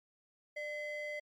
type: ring-modulated tone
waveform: triangle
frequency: 1318.5 Hz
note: E6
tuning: in tune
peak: -33 dBFS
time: 0.56-1.2 s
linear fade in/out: 10 ms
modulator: 722 Hz
effects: MP3 96 kbps